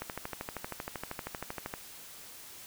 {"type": "click train", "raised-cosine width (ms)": 0.5, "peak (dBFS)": -21, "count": 23, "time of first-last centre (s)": [0.02, 1.739], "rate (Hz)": 12.8, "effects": ["white hiss -49 dBFS RMS until 2.66 s"]}